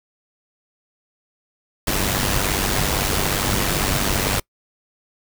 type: noise with amplitude modulation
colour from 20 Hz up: pink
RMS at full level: -18 dBFS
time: 1.87-4.4 s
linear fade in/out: 5 ms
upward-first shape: sine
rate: 97.6 Hz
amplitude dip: 60%
effects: noise-tail reverb RT60 0.1 s tail -26 dB re dry